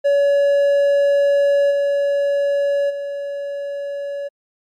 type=tone with level steps; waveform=triangle; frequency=566 Hz; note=C#5; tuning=36 cents sharp; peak=-10 / -13 / -21 dBFS; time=0.04-4.29 s; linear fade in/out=20 ms; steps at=1.7 / 2.89 s; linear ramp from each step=20 ms; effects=MP3 64 kbps